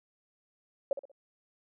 sine tone with echo, 554.4 Hz, C#5, in tune, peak -24 dBFS, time 0.91-0.93 s, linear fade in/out 2 ms, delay 62 ms, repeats 3, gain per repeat -10 dB, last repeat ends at 1.116 s, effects none

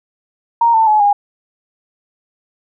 sine tone with pitch steps, 932.3 / 891.7 / 852.9 / 815.8 Hz, A#5 / A5 / G#5 / G#5, 0 / +23 / +46 / -31 cents, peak -8 dBFS, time 0.61-1.13 s, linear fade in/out 5 ms, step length 130 ms, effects none

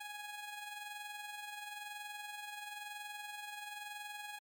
15% pulse tone with amplitude modulation, 831 Hz, G#5, 1 cent sharp, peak -36 dBFS, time 0-4.39 s, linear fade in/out 10 ms, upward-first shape sine, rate 21 Hz, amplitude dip 45%, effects MP3 96 kbps

